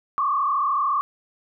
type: tone with frequency modulation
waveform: sine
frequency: 1136 Hz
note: C#6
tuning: 42 cents sharp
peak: -19 dBFS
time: 0.18-1.01 s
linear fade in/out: 0 ms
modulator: 33.7 Hz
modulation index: 1.9
effects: none